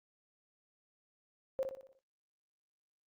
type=tone with echo; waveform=sine; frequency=532 Hz; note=C5; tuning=29 cents sharp; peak=-30 dBFS; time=1.59-1.63 s; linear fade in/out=0 ms; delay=60 ms; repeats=6; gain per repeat=-6 dB; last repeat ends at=1.99 s; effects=noise-tail reverb RT60 0.2 s tail -19 dB re dry + Opus 48 kbps